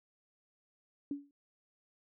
sine tone with exponential decay, 284.1 Hz, C#4, 43 cents sharp, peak -31 dBFS, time 1.11-1.31 s, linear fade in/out 2 ms, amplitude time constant 43 ms, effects none

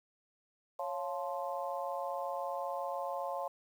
harmonic tone with a mistuned harmonic, 174.61 Hz, F3, in tune, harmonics 3 / 4 / 5 / 6, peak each -39 / -40 / -41 / -42 dBFS, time 0.79-3.48 s, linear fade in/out 5 ms, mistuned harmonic 3, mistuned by +88 cents, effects 10-bit

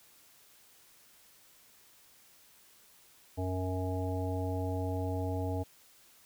harmonic tone, 92.5 Hz, F#2, in tune, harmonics 1 / 3 / 5 / 7 / 9, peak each -33 / -38 / -40 / -41 / -43 dBFS, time 3.37-5.64 s, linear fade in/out 20 ms, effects white hiss -61 dBFS RMS until 6.25 s

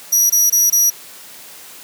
sawtooth tone bursts, 5800 Hz, F#8, 35 cents flat, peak -8 dBFS, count 4, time 0.12-0.903 s, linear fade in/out 10 ms, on 180 ms, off 21 ms, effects white hiss -38 dBFS RMS until 1.83 s + high-pass 150 Hz 12 dB/octave

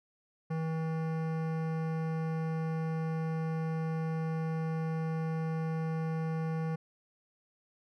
sine tone with hard clipping, 160.8 Hz, E3, 43 cents flat, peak -33 dBFS, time 0.5-6.76 s, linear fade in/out 10 ms, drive 17 dB, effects none

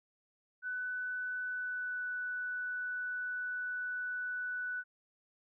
sine tone with pitch glide, 1496 to 1486.5 Hz, F#6 to F#6, +19 to +8 cents, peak -35 dBFS, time 0.62-4.84 s, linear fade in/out 50 ms, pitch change -11 cents, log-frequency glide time 1.47-2.04 s, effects none

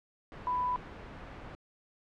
sine tone in noise, 994 Hz, B5, 11 cents sharp, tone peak -28 dBFS, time 0.47-0.76 s, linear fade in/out 0 ms, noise pink, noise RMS -45 dBFS, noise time 0.32-1.55 s, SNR +14 dB, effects low-pass 2000 Hz 12 dB/octave

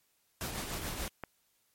pink noise with tremolo, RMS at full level -36 dBFS, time 0.41-1.08 s, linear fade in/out 0 ms, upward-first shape triangle, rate 6.9 Hz, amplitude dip 50%
click, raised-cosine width 0.5 ms, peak -23 dBFS, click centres 1.237 s
effects white hiss -73 dBFS RMS until 1.74 s + MP3 64 kbps

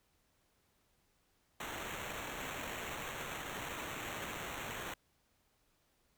white noise with sample-and-hold, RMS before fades -43 dBFS, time 1.6-4.94 s, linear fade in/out 5 ms, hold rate 4900 Hz, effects pink hiss -75 dBFS RMS until 6.17 s

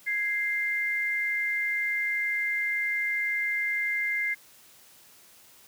sine tone pair together, 1661.2 / 2093 Hz, G#6 / C7, 0 / 0 cents, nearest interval major third, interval 400 cents, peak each -33 / -26 dBFS, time 0.06-4.35 s, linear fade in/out 20 ms, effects white hiss -55 dBFS RMS until 5.67 s + high-pass 60 Hz 12 dB/octave

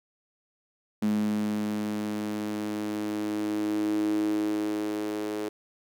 sawtooth tone with high-pass filter sweep, 105.5 Hz, G#2, 28 cents sharp, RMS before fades -29 dBFS, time 1.02-5.49 s, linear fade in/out 5 ms, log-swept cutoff 220 to 370 Hz, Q 8.3, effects none

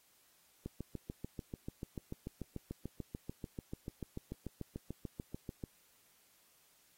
click train, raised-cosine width 3 ms, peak -28 dBFS, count 35, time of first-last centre 0.66-5.638 s, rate 6.83 Hz, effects white hiss -69 dBFS RMS until 6.97 s + AAC 48 kbps

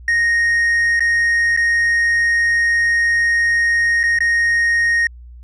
triangle tone with dropouts, 1863 Hz, A#6, 2 cents flat, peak -11 dBFS, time 0.08-5.07 s, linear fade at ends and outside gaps 2 ms, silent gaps 0.995-1.005 / 1.565-1.573 / 4.032-4.037 / 4.188-4.205 s, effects added 60 Hz sine -35 dBFS peak until 5.43 s + resampled to 22050 Hz

